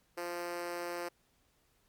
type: tone with high-pass filter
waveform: 5% pulse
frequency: 174 Hz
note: F3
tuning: 6 cents flat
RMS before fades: -39 dBFS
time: 0.17-1.09 s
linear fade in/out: 10 ms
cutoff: 410 Hz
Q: 6
effects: pink hiss -72 dBFS RMS until 1.88 s + MP3 96 kbps